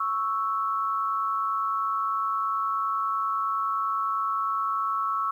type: tone pair together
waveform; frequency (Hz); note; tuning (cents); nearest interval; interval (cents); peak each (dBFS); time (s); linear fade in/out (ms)
sine; 1108.7 / 1318.5; C#6 / E6; 0 / 0; minor third; 300; -27 / -27; 0-5.31; 5
effects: 10-bit